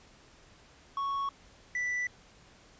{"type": "tone pair in turn", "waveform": "triangle", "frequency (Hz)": [1108.7, 1974.2], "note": ["C#6", "B6"], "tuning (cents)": [0, -1], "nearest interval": "minor seventh", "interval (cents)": 999, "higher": "second", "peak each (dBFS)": -28, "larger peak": "neither", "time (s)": [[0.97, 1.29], [1.75, 2.07]], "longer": "neither", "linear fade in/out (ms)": 2, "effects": ["pink hiss -58 dBFS RMS until 2.79 s", "resampled to 16000 Hz"]}